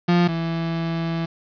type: tone pair in turn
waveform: 35% pulse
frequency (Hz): 174.61 / 165.57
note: F3 / E3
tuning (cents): 0 / +8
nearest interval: minor second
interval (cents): 92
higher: first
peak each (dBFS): -13 / -21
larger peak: first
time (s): 0.08-0.28 / 0.28-1.26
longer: second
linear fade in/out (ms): 10
effects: resampled to 11025 Hz + 7-bit